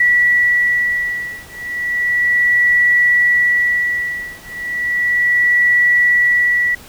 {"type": "beating tone pair", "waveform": "sine", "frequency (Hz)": [1947, 1947.34], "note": ["B6", "B6"], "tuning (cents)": [-25, -25], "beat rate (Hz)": 0.34, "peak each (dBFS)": -15, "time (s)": [0, 6.75], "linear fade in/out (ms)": 5, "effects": ["pink hiss -39 dBFS RMS until 6.88 s"]}